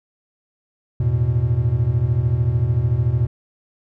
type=chord; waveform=triangle; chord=E suspended fourth; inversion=none; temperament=equal; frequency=82.41 / 110 / 123.47 Hz; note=E2 / A2 / B2; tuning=0 / 0 / 0 cents; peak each=-22 / -19 / -16 dBFS; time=1-3.27 s; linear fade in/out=5 ms; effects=none